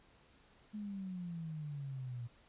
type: exponential sweep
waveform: sine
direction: down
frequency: 214.5 to 117.2 Hz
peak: -40 dBFS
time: 0.73-2.28 s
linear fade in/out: 20 ms
effects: pink hiss -66 dBFS RMS until 2.48 s + resampled to 8000 Hz